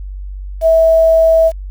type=tone with quantisation; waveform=sine; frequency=651 Hz; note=E5; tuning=22 cents flat; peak=-6 dBFS; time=0.61-1.52 s; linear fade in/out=50 ms; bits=6; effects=added 48 Hz sine -23 dBFS peak until 1.7 s